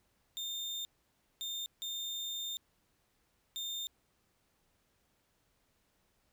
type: tone bursts at uneven times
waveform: 35% pulse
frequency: 3625 Hz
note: A#7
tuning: 49 cents flat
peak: -35 dBFS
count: 4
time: 0.37-0.85 / 1.41-1.66 / 1.82-2.57 / 3.56-3.87 s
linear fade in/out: 0 ms
effects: pink hiss -75 dBFS RMS until 6.32 s